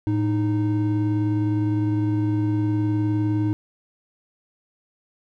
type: tone pair together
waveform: triangle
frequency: 109.53 / 309 Hz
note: A2 / D#4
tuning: -7 / -12 cents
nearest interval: octave + tritone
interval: 1795 cents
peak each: -20 dBFS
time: 0.07-3.53 s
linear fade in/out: 0 ms
effects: none